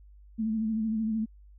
sine tone with vibrato, 220 Hz, A3, in tune, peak -26 dBFS, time 0.38-1.26 s, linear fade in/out 20 ms, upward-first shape sine, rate 13 Hz, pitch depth 43 cents each way, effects added 50 Hz sine -50 dBFS peak until 1.58 s

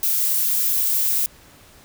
violet noise, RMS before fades -20 dBFS, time 0.03-1.26 s, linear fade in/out 0 ms, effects pink hiss -49 dBFS RMS until 1.84 s

